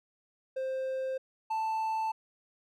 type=tone pair in turn; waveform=triangle; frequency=525 / 882.9 Hz; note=C5 / A5; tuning=+6 / +6 cents; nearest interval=major sixth; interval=900 cents; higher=second; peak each=-29 / -27 dBFS; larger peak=second; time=0.56-1.18 / 1.5-2.12 s; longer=neither; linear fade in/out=10 ms; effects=none